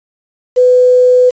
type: tone with quantisation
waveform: sine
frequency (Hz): 500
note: B4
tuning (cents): +21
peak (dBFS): -4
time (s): 0.56-1.31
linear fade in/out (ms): 20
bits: 5
effects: resampled to 16000 Hz